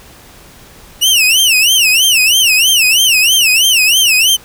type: tone with vibrato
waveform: sawtooth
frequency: 2808 Hz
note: F7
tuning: 9 cents sharp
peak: -4 dBFS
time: 1.01-4.37 s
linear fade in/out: 20 ms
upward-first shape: sine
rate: 3.1 Hz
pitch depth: 210 cents each way
effects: pink hiss -39 dBFS RMS until 4.44 s